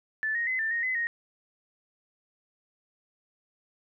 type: tone with pitch steps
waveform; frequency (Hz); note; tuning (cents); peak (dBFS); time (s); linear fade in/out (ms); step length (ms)
sine; 1751 / 1869 / 2037 / 1782 / 1863 / 2027 / 1867; A6 / A#6 / C7 / A6 / A#6 / B6 / A#6; -9 / +4 / -47 / +22 / -2 / +45 / +2; -26; 0.23-1.07; 0; 120
effects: none